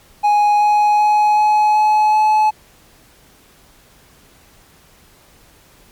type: tone with pitch steps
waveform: triangle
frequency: 831 / 836.3 / 841.6 / 847 / 852.4 / 857.8 Hz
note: G#5 / G#5 / G#5 / G#5 / G#5 / A5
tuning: +1 / +12 / +23 / +34 / +45 / -44 cents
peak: -8 dBFS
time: 0.23-2.51 s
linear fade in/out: 20 ms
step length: 380 ms
effects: pink hiss -49 dBFS RMS until 5.91 s + MP3 96 kbps